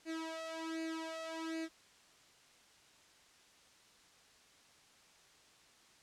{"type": "tone with flanger", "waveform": "sawtooth", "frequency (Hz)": 323.8, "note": "E4", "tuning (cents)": -31, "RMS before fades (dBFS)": -42, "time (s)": [0.05, 1.69], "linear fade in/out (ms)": 50, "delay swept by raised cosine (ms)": [0.44, 1.54], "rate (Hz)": 1.3, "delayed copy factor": 0.85, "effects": ["white hiss -64 dBFS RMS until 6.02 s", "low-pass 7000 Hz 12 dB/octave"]}